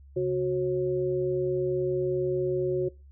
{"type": "tone cluster", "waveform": "sine", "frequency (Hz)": [137.1, 366.7, 542], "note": ["C#3", "F#4", "C#5"], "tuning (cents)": [-19, -15, -39], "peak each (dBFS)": [-33, -25, -32], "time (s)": [0.16, 2.89], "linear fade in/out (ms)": 10, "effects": ["noise-tail reverb RT60 0.3 s tail -23 dB re dry", "added 69 Hz sine -48 dBFS peak until 3.11 s"]}